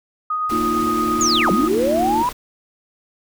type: tone with tremolo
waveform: sine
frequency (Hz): 1244.5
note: D#6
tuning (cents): 0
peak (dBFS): -18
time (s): 0.3-1.68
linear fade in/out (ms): 5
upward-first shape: sine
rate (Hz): 8.8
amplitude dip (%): 25
type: noise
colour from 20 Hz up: pink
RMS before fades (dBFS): -32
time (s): 0.49-2.33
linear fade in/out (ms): 10
type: chord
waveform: sine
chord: Bb suspended fourth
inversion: none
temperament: equal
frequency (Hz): 233.1 / 311.1 / 349.2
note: Bb3 / Eb4 / F4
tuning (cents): 0 / 0 / 0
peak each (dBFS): -24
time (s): 0.51-2.23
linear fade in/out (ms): 10
type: linear two-way sweep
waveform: sine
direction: down then up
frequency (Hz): 7040 to 170 to 1008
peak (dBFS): -16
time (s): 1.21-2.29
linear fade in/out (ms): 0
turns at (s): 1.51
effects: none